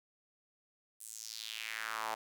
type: tone with high-pass filter sweep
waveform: sawtooth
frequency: 111 Hz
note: A2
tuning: 16 cents sharp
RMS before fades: -42 dBFS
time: 1-2.15 s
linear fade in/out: 10 ms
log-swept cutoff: 9700 to 790 Hz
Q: 2.8
effects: none